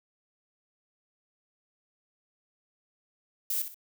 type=noise with echo; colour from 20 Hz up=violet; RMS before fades=-30 dBFS; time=3.5-3.62 s; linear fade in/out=2 ms; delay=62 ms; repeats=2; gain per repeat=-9 dB; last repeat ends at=3.744 s; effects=none